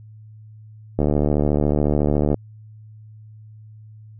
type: click train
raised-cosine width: 2 ms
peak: -6 dBFS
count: 101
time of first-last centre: 0.99-2.343 s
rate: 73.9 Hz
effects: added 108 Hz sine -40 dBFS peak until 4.19 s

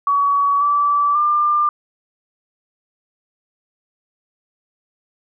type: tone with pitch steps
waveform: sine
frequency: 1131 / 1158 / 1195 Hz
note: C#6 / D6 / D6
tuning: +34 / -25 / +30 cents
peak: -13 dBFS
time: 0.07-1.69 s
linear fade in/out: 2 ms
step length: 540 ms
effects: none

